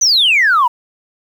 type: exponential sweep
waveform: sine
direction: down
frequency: 6272 to 924 Hz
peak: -7 dBFS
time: 0.01-0.68 s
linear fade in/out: 10 ms
effects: tanh soft clip ceiling -5 dBFS + 7-bit